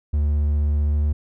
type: tone with pitch glide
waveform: triangle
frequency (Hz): 73.7 to 74.3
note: D2 to D2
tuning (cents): +7 to +21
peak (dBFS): -15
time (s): 0.13-1.13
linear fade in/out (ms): 10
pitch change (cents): +14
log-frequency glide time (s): 0.88-1
effects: none